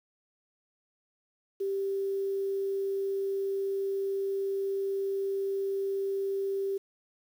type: tone with quantisation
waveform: sine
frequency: 391.8 Hz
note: G4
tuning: 1 cent flat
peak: -28 dBFS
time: 1.6-6.78 s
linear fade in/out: 10 ms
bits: 9
effects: none